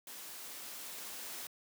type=noise with level ramp; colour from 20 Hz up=white; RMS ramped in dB=-48 to -44 dBFS; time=0.07-1.47 s; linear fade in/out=2 ms; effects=high-pass 200 Hz 12 dB/octave